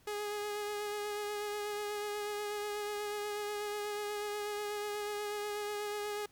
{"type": "tone with vibrato", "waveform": "sawtooth", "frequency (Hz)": 415.3, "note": "G#4", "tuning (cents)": 0, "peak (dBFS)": -32, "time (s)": [0.07, 6.26], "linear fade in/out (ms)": 5, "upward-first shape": "sine", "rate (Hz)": 8.2, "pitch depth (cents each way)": 18, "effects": ["pink hiss -66 dBFS RMS until 6.31 s"]}